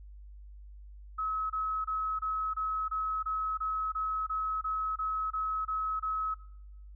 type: tone bursts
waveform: sine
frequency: 1285 Hz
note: E6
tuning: 45 cents flat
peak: -30 dBFS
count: 15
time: 1.18-6.344 s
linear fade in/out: 10 ms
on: 320 ms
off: 26 ms
effects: noise-tail reverb RT60 0.8 s tail -17 dB re dry + added 50 Hz sine -46 dBFS peak until 6.95 s